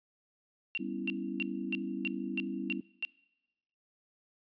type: tone bursts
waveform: sine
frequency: 2749 Hz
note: F7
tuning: 28 cents flat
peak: -30 dBFS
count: 8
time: 0.75-3.05 s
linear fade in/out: 0 ms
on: 25 ms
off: 300 ms
type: chord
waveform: sine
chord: C# half-diminished seventh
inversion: second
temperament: equal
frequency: 196 / 246.9 / 277.2 / 329.6 Hz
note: G3 / B3 / C#4 / E4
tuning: 0 / 0 / 0 / 0 cents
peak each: -40 dBFS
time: 0.79-2.81 s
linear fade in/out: 10 ms
effects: noise-tail reverb RT60 1.0 s tail -24 dB re dry + resampled to 11025 Hz